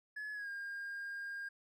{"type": "tone with pitch glide", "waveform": "triangle", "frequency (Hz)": [1704, 1612.1], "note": ["G#6", "G6"], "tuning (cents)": [44, 48], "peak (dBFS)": -38, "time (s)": [0.16, 1.49], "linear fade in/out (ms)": 10, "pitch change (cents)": -96, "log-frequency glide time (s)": [0.33, 0.49], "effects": ["tanh soft clip ceiling -35 dBFS"]}